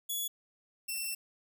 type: tone pair in turn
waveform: 5% pulse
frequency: 3400 / 2688 Hz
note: G#7 / E7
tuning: +40 / +33 cents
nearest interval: major third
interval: 407 cents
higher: first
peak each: -25 dBFS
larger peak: neither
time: 0.09-0.28 / 0.88-1.15 s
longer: second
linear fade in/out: 10 ms
effects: none